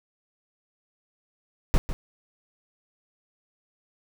brown noise with echo, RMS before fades -17 dBFS, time 1.74-1.78 s, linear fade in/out 0 ms, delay 150 ms, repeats 1, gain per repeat -11 dB, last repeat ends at 1.93 s, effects none

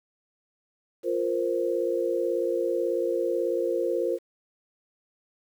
sine chord, F suspended fourth, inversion none, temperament just, 349.2 / 465.6 / 523.8 Hz, F4 / Bb4 / C5, 0 / -2 / +2 cents, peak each -28 dBFS, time 1.03-4.19 s, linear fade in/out 50 ms, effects 9-bit

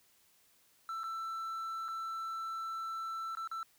triangle tone with dropouts, 1332 Hz, E6, 18 cents sharp, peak -35 dBFS, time 0.89-3.63 s, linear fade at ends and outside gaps 1 ms, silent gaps 1.034-1.04 / 1.882-1.886 / 3.351-3.371 / 3.475-3.514 s, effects white hiss -68 dBFS RMS until 3.78 s

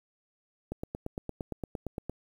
click train, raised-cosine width 2 ms, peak -21 dBFS, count 13, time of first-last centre 0.72-2.096 s, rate 8.72 Hz, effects 9-bit

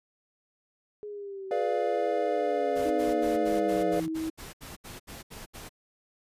sine linear sweep, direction down, 420 to 164.81 Hz, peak -36 dBFS, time 1.03-4.08 s, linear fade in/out 0 ms
triangle chord, G# diminished seventh, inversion none, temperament equal with one note detuned, 422.6 / 493.9 / 587.3 / 698.5 Hz, G#4 / B4 / D5 / F5, +30 / 0 / 0 / 0 cents, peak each -29 dBFS, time 1.51-4 s, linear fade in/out 2 ms
pink noise bursts, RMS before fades -43 dBFS, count 13, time 2.75-5.694 s, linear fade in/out 20 ms, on 160 ms, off 72 ms
sine tone with pitch glide, 311.1 to 319.7 Hz, D#4 to D#4, 0 to +47 cents, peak -29 dBFS, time 2.85-4.3 s, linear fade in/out 5 ms, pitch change +47 cents, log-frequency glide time 3.39-3.51 s
effects resampled to 32000 Hz

